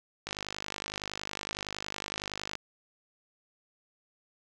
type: click train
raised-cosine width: 0.2 ms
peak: -17 dBFS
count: 117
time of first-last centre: 0.27-2.553 s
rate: 50.8 Hz
effects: none